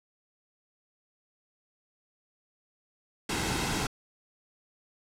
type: noise with comb filter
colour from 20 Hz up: pink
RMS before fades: -30 dBFS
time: 3.29-3.87 s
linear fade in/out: 5 ms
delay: 1.7 ms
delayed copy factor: -0.5
effects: low-pass 9000 Hz 12 dB/octave